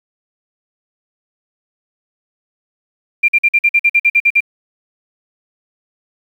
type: tone bursts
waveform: sine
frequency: 2380 Hz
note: D7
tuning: 22 cents sharp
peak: -7 dBFS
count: 12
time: 3.23-4.406 s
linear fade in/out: 10 ms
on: 54 ms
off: 48 ms
effects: 7-bit